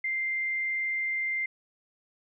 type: tone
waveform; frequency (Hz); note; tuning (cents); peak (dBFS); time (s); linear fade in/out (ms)
sine; 2093; C7; 0; -27; 0.04-1.46; 5
effects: none